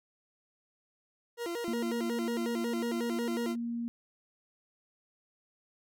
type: tone with vibrato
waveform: 40% pulse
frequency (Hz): 402.7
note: G4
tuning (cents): +47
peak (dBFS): -33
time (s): 1.37-3.56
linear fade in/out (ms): 50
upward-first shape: square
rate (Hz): 5.5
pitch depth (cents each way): 280
type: tone with pitch glide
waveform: sine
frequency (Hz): 233.1 to 235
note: A#3 to A#3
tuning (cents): 0 to +14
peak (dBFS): -32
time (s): 1.68-3.88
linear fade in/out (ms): 0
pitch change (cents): +14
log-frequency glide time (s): 2.69-2.92
effects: none